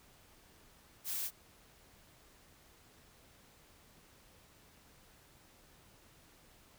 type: noise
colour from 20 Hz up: blue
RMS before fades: -38 dBFS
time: 1.04-1.31 s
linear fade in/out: 50 ms
effects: pink hiss -63 dBFS RMS until 6.78 s